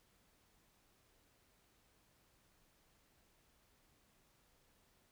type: silence
effects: pink hiss -73 dBFS RMS until 5.11 s